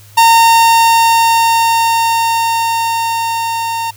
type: tone with level ramp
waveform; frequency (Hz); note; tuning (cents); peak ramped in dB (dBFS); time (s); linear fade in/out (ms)
45% pulse; 916; A#5; -31; -4 to -16; 0.17-3.91; 10
effects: added 103 Hz sine -39 dBFS peak until 3.96 s + white hiss -43 dBFS RMS until 3.96 s